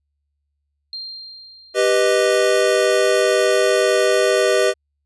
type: tone with exponential decay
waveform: sine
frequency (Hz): 4186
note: C8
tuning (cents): 0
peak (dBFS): -26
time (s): 0.93-2.64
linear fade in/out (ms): 1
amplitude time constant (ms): 370
type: chord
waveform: square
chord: G augmented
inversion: none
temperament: equal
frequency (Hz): 392 / 493.9 / 622.3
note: G4 / B4 / D#5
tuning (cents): 0 / 0 / 0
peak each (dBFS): -19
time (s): 1.74-4.74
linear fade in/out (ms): 50
effects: added 72 Hz sine -70 dBFS peak until 5.05 s + resampled to 24000 Hz